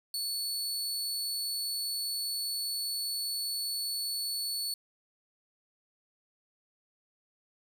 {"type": "tone", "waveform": "sawtooth", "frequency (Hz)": 4435, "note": "C#8", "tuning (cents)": 0, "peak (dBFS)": -29, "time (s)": [0.14, 4.74], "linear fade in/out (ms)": 2, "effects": []}